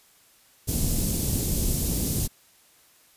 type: band-stop noise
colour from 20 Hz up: pink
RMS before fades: -25 dBFS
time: 0.67-2.28 s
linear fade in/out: 20 ms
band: 280 to 7300 Hz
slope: 12 dB/octave
effects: white hiss -58 dBFS RMS until 3.16 s + resampled to 32000 Hz